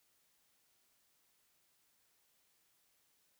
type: silence
effects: white hiss -75 dBFS RMS until 3.39 s